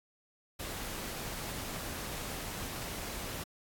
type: noise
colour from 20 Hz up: pink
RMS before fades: -40 dBFS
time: 0.59-3.44 s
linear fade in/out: 10 ms
effects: AAC 64 kbps